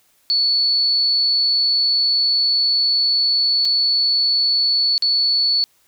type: tone with dropouts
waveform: sine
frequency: 4435 Hz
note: C#8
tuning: in tune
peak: -14 dBFS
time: 0.3-5.64 s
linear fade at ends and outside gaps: 0 ms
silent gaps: 3.65-3.654 / 4.979-5.023 s
effects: white hiss -59 dBFS RMS until 5.87 s